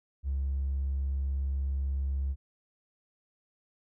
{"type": "tone with tanh clipping", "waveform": "triangle", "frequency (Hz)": 68.2, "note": "C#2", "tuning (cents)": -28, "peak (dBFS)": -27, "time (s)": [0.23, 2.36], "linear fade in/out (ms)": 50, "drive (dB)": 1, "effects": []}